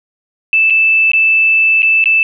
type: tone with dropouts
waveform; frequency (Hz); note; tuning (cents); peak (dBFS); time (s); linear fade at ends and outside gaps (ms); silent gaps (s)
sine; 2637; E7; 0; -7; 0.53-2.23; 1; 0.7-0.705 / 1.117-1.134 / 1.821-1.829 / 2.041-2.057
effects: none